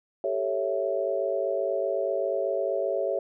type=chord; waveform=sine; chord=A dominant seventh; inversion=third; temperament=equal; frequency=392 / 440 / 554.4 / 659.3 Hz; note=G4 / A4 / C#5 / E5; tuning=0 / 0 / 0 / 0 cents; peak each=-31 / -33 / -28 / -30 dBFS; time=0.24-3.19 s; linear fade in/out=2 ms; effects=none